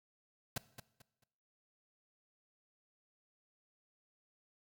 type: noise with echo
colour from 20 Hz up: pink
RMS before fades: -37 dBFS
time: 0.56-0.58 s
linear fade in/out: 5 ms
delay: 220 ms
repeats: 3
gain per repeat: -11 dB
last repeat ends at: 1.24 s
effects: noise-tail reverb RT60 0.8 s tail -19 dB re dry